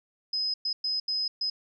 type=tone bursts at uneven times; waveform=sine; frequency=5060 Hz; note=D#8; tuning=28 cents sharp; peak=-26 dBFS; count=5; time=0.33-0.54 / 0.65-0.73 / 0.84-1 / 1.08-1.28 / 1.41-1.5 s; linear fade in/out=5 ms; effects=none